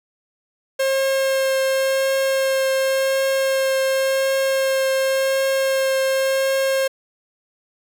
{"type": "tone with vibrato", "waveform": "45% pulse", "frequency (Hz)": 535, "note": "C5", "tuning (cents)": 38, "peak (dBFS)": -17, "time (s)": [0.79, 6.88], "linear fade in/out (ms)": 10, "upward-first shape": "triangle", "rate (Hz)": 0.91, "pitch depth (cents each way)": 10, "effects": []}